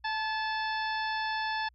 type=harmonic tone with a mistuned harmonic; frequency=877 Hz; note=A5; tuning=6 cents flat; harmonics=1 / 2 / 3 / 4 / 5 / 6; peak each=-32 / -34 / -42 / -42 / -43 / -45 dBFS; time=0.04-1.69 s; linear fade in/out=10 ms; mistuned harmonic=2; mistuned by=-32 cents; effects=added 60 Hz sine -60 dBFS peak until 1.74 s